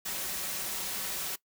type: noise with comb filter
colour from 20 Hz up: white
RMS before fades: -35 dBFS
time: 0.05-1.36 s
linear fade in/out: 10 ms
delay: 5.3 ms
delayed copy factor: +0.5
effects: noise-tail reverb RT60 0.1 s tail -20 dB re dry